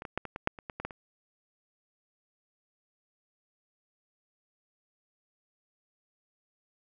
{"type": "clicks", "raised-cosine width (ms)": 0.5, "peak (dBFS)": [-25, -23, -15, -23, -22, -10, -29, -23, -22, -19, -28], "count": 11, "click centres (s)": [0.021, 0.052, 0.176, 0.253, 0.361, 0.474, 0.588, 0.698, 0.8, 0.85, 0.908], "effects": []}